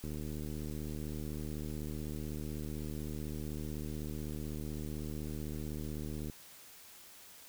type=click train; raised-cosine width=3 ms; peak=-29 dBFS; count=476; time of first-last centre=0.04-6.298 s; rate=75.9 Hz; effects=white hiss -55 dBFS RMS until 7.48 s